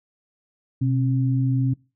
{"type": "tone pair together", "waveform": "sine", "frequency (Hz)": [126.95, 269], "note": ["B2", "C4"], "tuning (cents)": [48, 48], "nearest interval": "octave + minor second", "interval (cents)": 1300, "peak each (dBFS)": [-19, -25], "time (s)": [0.81, 1.74], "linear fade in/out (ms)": 10, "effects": ["noise-tail reverb RT60 0.3 s tail -23 dB re dry"]}